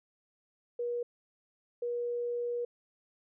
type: tone bursts at uneven times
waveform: sine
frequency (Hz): 480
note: B4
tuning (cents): -49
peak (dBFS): -31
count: 2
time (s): 0.79-1.03 / 1.82-2.65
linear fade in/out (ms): 5
effects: none